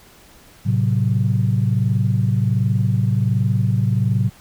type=chord; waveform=sine; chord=F# diminished; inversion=first; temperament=equal with one note detuned; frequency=110 / 131.34 / 185 Hz; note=A2 / C3 / F#3; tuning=0 / +7 / 0 cents; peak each=-17 / -19 / -22 dBFS; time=0.65-4.3 s; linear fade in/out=20 ms; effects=tanh soft clip ceiling -6 dBFS + pink hiss -48 dBFS RMS until 4.4 s